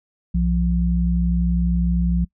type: tone pair together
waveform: sine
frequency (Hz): 61.87 / 174.1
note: B1 / F3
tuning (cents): +4 / -5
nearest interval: octave + tritone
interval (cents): 1791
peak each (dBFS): -19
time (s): 0.34-2.25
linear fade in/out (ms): 10
effects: noise-tail reverb RT60 0.1 s tail -24 dB re dry